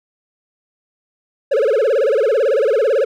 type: tone with vibrato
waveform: triangle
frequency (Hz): 490.8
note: B4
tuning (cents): -11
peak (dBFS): -10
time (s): 1.51-3.05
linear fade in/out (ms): 10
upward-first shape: sine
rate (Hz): 18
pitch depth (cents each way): 270
effects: none